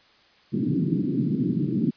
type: band-pass noise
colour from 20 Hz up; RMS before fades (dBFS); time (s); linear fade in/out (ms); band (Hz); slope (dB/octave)
white; -24; 0.52-1.91; 20; 130 to 320; 48
effects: white hiss -57 dBFS RMS until 1.96 s + resampled to 11025 Hz